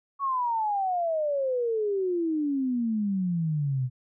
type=exponential sweep; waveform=sine; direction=down; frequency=1128 to 123.47 Hz; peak=-24 dBFS; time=0.19-3.9 s; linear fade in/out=50 ms; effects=none